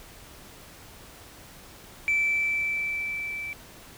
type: tone with level ramp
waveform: sine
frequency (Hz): 2325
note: D7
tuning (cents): -18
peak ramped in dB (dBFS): -19 to -32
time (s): 2.08-3.53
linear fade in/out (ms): 0
effects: tanh soft clip ceiling -18 dBFS + pink hiss -48 dBFS RMS until 3.97 s